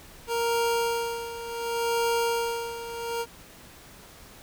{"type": "tone with tremolo", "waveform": "25% pulse", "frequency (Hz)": 466.2, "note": "A#4", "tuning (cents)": 0, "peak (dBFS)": -19, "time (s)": [0.27, 3.26], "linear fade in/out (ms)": 50, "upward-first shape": "sine", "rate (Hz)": 0.68, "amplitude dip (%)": 75, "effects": ["pink hiss -49 dBFS RMS until 4.42 s"]}